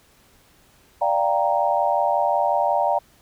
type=chord; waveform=sine; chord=G minor seventh; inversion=second; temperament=equal; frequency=587.3 / 698.5 / 784 / 932.3 Hz; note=D5 / F5 / G5 / Bb5; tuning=0 / 0 / 0 / 0 cents; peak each=-23 dBFS; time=1.01-2.99 s; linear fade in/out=10 ms; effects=pink hiss -56 dBFS RMS until 3.21 s